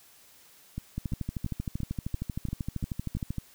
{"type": "two click trains", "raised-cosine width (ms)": 5, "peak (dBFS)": [-19, -21], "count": [32, 8], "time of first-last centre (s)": [[0.98, 3.383], [0.78, 3.169]], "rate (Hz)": [12.9, 2.93], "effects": ["white hiss -57 dBFS RMS until 3.54 s"]}